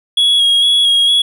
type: tone with vibrato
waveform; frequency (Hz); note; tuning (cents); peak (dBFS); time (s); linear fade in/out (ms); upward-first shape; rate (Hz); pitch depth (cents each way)
triangle; 3322; G#7; 0; -7; 0.17-1.22; 5; square; 2.2; 19
effects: none